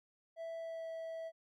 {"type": "tone with pitch glide", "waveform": "triangle", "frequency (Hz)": [659.3, 653.2], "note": ["E5", "E5"], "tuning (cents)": [0, -16], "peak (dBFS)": -39, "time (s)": [0.36, 1.32], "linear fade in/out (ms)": 50, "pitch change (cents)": -16, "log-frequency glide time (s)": [0.58, 0.88], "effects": []}